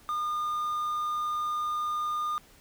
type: tone with quantisation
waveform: triangle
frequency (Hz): 1215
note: D#6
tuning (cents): -42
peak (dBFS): -26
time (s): 0.09-2.38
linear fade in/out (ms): 0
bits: 9
effects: pink hiss -57 dBFS RMS until 2.6 s